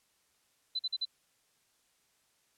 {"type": "tone bursts", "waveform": "sine", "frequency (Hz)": 4023, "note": "B7", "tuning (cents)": 31, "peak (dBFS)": -30, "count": 4, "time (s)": [0.75, 1.054], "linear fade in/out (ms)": 10, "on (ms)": 43, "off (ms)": 44, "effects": ["white hiss -72 dBFS RMS until 2.57 s", "low-pass 11000 Hz 12 dB/octave"]}